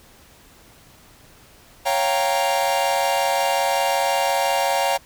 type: chord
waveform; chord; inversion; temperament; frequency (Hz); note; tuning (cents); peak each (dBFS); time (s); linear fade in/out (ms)
45% pulse; G half-diminished seventh; second; equal; 554.4 / 698.5 / 784 / 932.3; Db5 / F5 / G5 / Bb5; 0 / 0 / 0 / 0; -24; 1.85-4.98; 20
effects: pink hiss -50 dBFS RMS until 5.05 s